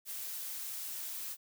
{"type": "noise", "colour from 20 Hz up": "blue", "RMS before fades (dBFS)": -41, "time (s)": [0.05, 1.37], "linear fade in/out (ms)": 50, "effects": []}